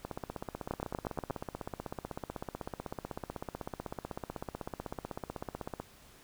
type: two click trains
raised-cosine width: 1 ms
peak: -23 / -19 dBFS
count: 93 / 6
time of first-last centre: 0.05-5.8 / 0.71-1.307 s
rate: 16 / 8.37 Hz
effects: pink hiss -58 dBFS RMS until 6.23 s

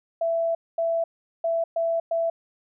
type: tone bursts at uneven times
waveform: sine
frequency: 665 Hz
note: E5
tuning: 15 cents sharp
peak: -21 dBFS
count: 5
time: 0.21-0.55 / 0.78-1.04 / 1.44-1.64 / 1.76-2 / 2.11-2.3 s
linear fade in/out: 5 ms
effects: none

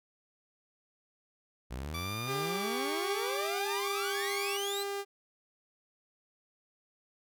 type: exponential sweep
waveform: sawtooth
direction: up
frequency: 58.27 to 4186 Hz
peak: -33 dBFS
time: 1.7-4.84 s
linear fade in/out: 20 ms
type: tone with vibrato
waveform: 15% pulse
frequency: 1157 Hz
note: D6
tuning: 26 cents flat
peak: -31 dBFS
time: 1.94-4.57 s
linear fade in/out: 5 ms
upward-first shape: sine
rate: 0.73 Hz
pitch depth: 70 cents each way
type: tone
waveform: sawtooth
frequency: 400 Hz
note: G4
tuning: 35 cents sharp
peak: -30 dBFS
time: 2.26-5.05 s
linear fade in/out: 50 ms
effects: none

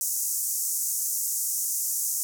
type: band-pass noise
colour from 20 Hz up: pink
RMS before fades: -28 dBFS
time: 0.01-2.23 s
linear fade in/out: 0 ms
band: 6100 to 16000 Hz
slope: 48 dB/octave
effects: none

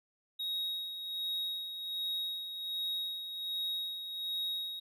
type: tone with tremolo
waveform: triangle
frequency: 3778 Hz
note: A#7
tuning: 22 cents sharp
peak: -31 dBFS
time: 0.39-4.8 s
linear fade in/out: 10 ms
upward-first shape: sine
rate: 1.3 Hz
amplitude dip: 55%
effects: none

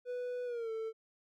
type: tone with pitch glide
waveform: triangle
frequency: 493.9 to 445.1 Hz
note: B4 to A4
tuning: 0 to +20 cents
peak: -34 dBFS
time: 0.05-0.93 s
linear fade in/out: 50 ms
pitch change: -180 cents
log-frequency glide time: 0.45-0.71 s
effects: none

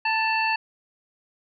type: harmonic tone with a mistuned harmonic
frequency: 890 Hz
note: A5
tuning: 20 cents sharp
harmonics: 1 / 2 / 3 / 5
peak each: -24 / -28 / -25 / -34 dBFS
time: 0.05-0.56 s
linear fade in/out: 5 ms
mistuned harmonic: 2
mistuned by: -25 cents
effects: none

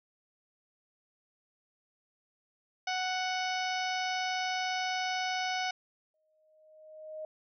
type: harmonic tone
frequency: 741 Hz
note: F#5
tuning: 2 cents sharp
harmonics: 1 / 2 / 3 / 4 / 5 / 6 / 7 / 8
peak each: -33 / -38 / -38 / -41 / -45 / -46 / -42 / -46 dBFS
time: 2.87-5.71 s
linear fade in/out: 5 ms
type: tone with exponential growth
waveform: sine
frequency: 622.3 Hz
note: D#5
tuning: in tune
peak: -36 dBFS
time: 6.14-7.25 s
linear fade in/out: 2 ms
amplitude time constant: 240 ms
effects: none

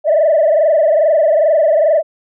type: tone with frequency modulation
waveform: sine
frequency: 622.3 Hz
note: D#5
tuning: in tune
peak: -7 dBFS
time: 0.04-2.03 s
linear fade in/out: 50 ms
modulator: 22.4 Hz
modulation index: 1.9
effects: tanh soft clip ceiling -5 dBFS

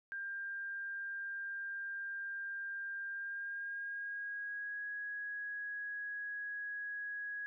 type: tone with pitch glide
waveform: sine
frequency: 1596 to 1662.8 Hz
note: G6 to G#6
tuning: +31 to +2 cents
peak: -39 dBFS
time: 0.12-7.46 s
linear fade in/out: 0 ms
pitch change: +71 cents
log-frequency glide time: 3.1-4.86 s
effects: none

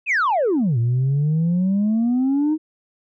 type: exponential two-way sweep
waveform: sine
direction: down then up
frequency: 2691 to 114.2 to 317.7 Hz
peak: -14 dBFS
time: 0.06-2.58 s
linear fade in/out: 50 ms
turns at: 0.78 s
effects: tanh soft clip ceiling -14 dBFS

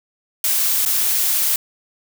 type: noise with dropouts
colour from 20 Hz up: blue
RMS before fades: -18 dBFS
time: 0.44-1.56 s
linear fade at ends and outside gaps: 2 ms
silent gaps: 0.852-0.86 s
effects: none

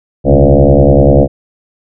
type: tone with frequency modulation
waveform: sine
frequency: 214.4 Hz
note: A3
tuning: 45 cents flat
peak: -3 dBFS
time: 0.24-1.28 s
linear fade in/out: 50 ms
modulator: 69.7 Hz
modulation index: 5.9
effects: none

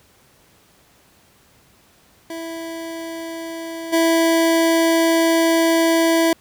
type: tone with level steps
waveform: 25% pulse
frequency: 329.6 Hz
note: E4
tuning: in tune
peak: -24 / -10 dBFS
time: 2.3-6.33 s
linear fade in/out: 2 ms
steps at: 3.92 s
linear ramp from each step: 20 ms
effects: pink hiss -54 dBFS RMS until 6.4 s + high-pass 60 Hz 12 dB/octave

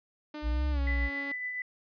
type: tone with pitch glide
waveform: sawtooth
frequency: 300.9 to 279.1 Hz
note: D4 to C#4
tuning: +42 to +12 cents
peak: -34 dBFS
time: 0.34-1.32 s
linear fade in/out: 5 ms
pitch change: -130 cents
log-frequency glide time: 0.71-0.8 s
type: linear two-way sweep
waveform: sine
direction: up then down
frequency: 54.1 to 67.9 to 58 Hz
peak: -26 dBFS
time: 0.42-1.1 s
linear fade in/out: 50 ms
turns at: 0.66 s
type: tone with tremolo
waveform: sine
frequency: 1995 Hz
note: B6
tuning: 17 cents sharp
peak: -31 dBFS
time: 0.87-1.62 s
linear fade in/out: 2 ms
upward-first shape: triangle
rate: 7.2 Hz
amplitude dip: 40%
effects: resampled to 11025 Hz

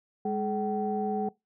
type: tone cluster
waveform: sine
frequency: 205.8 / 426.3 / 761 Hz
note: G#3 / G#4 / F#5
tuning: -16 / +45 / +48 cents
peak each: -31 dBFS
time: 0.25-1.29 s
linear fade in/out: 5 ms
effects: noise-tail reverb RT60 0.2 s tail -22 dB re dry + tanh soft clip ceiling -17 dBFS

